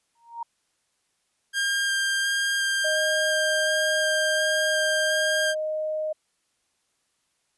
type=tone with exponential growth; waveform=sine; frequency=932.3 Hz; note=A#5; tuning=in tune; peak=-27 dBFS; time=0.15-0.43 s; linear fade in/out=5 ms; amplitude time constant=59 ms
type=tone with vibrato; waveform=sawtooth; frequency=1600 Hz; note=G6; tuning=35 cents sharp; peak=-19 dBFS; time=1.53-5.55 s; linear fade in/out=50 ms; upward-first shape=square; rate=1.4 Hz; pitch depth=8 cents each way
type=tone; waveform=sine; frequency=620 Hz; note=D#5; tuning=6 cents flat; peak=-25 dBFS; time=2.84-6.13 s; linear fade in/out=10 ms
effects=white hiss -72 dBFS RMS until 7.57 s + resampled to 24000 Hz